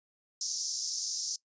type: band-pass noise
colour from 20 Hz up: pink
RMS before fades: -35 dBFS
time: 0.41-1.36 s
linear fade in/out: 2 ms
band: 5100 to 6600 Hz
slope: 48 dB/octave
effects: noise-tail reverb RT60 0.1 s tail -21 dB re dry + resampled to 16000 Hz